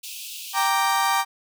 pink high-pass noise, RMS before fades -36 dBFS, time 0.03-0.68 s, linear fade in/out 10 ms, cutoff 2500 Hz, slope 96 dB/octave
35% pulse chord, G minor, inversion none, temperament equal, 784 / 932.3 / 1174.7 Hz, G5 / Bb5 / D6, 0 / 0 / 0 cents, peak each -22 dBFS, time 0.53-1.25 s, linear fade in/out 50 ms
effects none

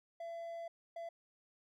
triangle tone bursts at uneven times, 673 Hz, E5, 36 cents sharp, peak -40 dBFS, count 2, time 0.2-0.68 / 0.96-1.09 s, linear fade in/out 5 ms, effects none

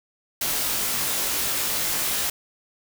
white noise with comb filter, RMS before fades -25 dBFS, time 0.41-2.3 s, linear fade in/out 5 ms, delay 19 ms, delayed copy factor -0.65, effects none

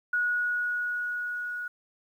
sine tone with level ramp, 1457 Hz, F#6, 27 cents flat, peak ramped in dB -23 to -32 dBFS, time 0.13-1.68 s, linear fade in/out 5 ms, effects 10-bit

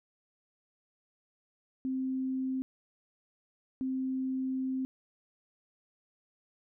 sine tone bursts at uneven times, 261.6 Hz, C4, in tune, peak -30 dBFS, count 2, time 1.85-2.62 / 3.81-4.85 s, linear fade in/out 0 ms, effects none

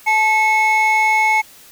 triangle tone pair together, 868.4 / 2187 Hz, A5 / C#7, -23 / -24 cents, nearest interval octave + major third, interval 1599 cents, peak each -12 dBFS, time 0.06-1.42 s, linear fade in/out 20 ms, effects tanh soft clip ceiling -6 dBFS + white hiss -44 dBFS RMS until 1.71 s

